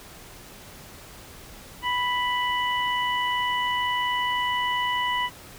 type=harmonic tone; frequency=987.8 Hz; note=B5; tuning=in tune; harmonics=1 / 2 / 3; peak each=-25 / -28 / -30 dBFS; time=1.82-5.3 s; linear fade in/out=50 ms; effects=pink hiss -45 dBFS RMS until 5.58 s